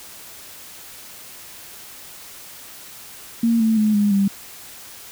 sine tone with pitch steps, 230.9 / 222.1 / 213.7 / 205.6 / 197.79 Hz, A#3 / A3 / G#3 / G#3 / G3, -16 / +16 / +50 / -17 / +16 cents, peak -14 dBFS, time 3.43-4.28 s, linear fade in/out 5 ms, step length 170 ms, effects white hiss -40 dBFS RMS until 5.11 s

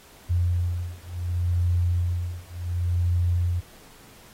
sine beating tone pair, 87.31 / 88 Hz, F2 / F2, 0 / +14 cents, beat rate 0.69 Hz, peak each -25 dBFS, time 0.29-3.61 s, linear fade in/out 20 ms, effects pink hiss -51 dBFS RMS until 4.33 s + AAC 48 kbps

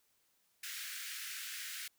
pink high-pass noise, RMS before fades -44 dBFS, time 0.63-1.88 s, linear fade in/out 5 ms, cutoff 1500 Hz, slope 48 dB/octave, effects white hiss -75 dBFS RMS until 1.98 s

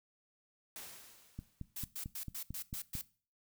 white noise with exponential decay, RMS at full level -46 dBFS, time 0.76-1.87 s, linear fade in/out 0 ms, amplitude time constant 240 ms
click train, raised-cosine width 5 ms, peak -30 dBFS, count 8, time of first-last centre 1.39-2.952 s, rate 4.48 Hz
blue noise bursts, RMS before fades -42 dBFS, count 7, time 1.76-3.015 s, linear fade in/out 5 ms, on 85 ms, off 110 ms
effects noise-tail reverb RT60 0.4 s tail -19 dB re dry

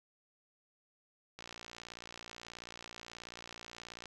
click train, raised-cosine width 0.2 ms, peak -29 dBFS, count 157, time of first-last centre 1.39-4.057 s, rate 58.5 Hz, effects none

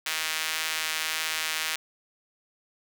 sawtooth tone with high-pass filter, 158.3 Hz, D#3, 30 cents sharp, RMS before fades -30 dBFS, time 0.06-1.76 s, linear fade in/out 5 ms, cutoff 2100 Hz, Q 0.99, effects none

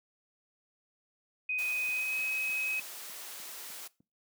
sine tone with pitch glide, 2503 to 2545 Hz, D#7 to D#7, +10 to +39 cents, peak -30 dBFS, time 1.49-2.8 s, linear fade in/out 5 ms, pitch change +29 cents, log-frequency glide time 1.91-2.17 s
white noise, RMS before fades -44 dBFS, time 1.58-3.88 s, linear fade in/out 10 ms
click train, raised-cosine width 5 ms, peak -35 dBFS, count 8, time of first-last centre 1.89-4.005 s, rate 3.31 Hz
effects noise-tail reverb RT60 0.3 s tail -21 dB re dry + high-pass 400 Hz 12 dB/octave

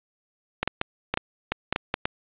clicks, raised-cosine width 0.3 ms, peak -7 dBFS, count 10, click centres 0.63 / 0.676 / 0.814 / 1.14 / 1.174 / 1.52 / 1.726 / 1.761 / 1.941 / 2.055 s, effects resampled to 8000 Hz + 8-bit

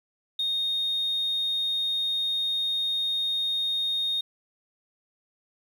sine tone, 3700 Hz, A#7, 14 cents flat, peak -23 dBFS, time 0.39-4.21 s, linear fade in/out 5 ms, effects tanh soft clip ceiling -21 dBFS + 9-bit

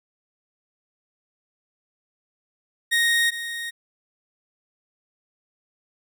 30% pulse tone pair in turn, 1864.7 / 1864.7 Hz, A#6 / A#6, 0 / 0 cents, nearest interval unison, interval 0 cents, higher neither, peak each -15 / -26 dBFS, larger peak first, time 2.91-3.31 / 3.31-3.71 s, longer neither, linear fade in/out 20 ms, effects none

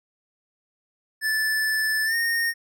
square tone with pitch glide, 1749 to 1845.5 Hz, A6 to A#6, -11 to -18 cents, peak -22 dBFS, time 1.21-2.54 s, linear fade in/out 50 ms, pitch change +93 cents, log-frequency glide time 2.05-2.15 s, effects none

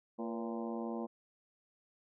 harmonic tone with a mistuned harmonic, 114.6 Hz, A#2, 29 cents flat, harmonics 2 / 3 / 4 / 5 / 6 / 7 / 8 / 9, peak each -39 / -43 / -45 / -47 / -49 / -50 / -51 / -52 dBFS, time 0.18-1.07 s, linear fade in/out 20 ms, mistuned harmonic 4, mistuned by +77 cents, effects none

